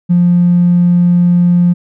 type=tone with tanh clipping; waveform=triangle; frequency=175.4 Hz; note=F3; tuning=8 cents sharp; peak=-5 dBFS; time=0.09-1.74 s; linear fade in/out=20 ms; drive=1 dB; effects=none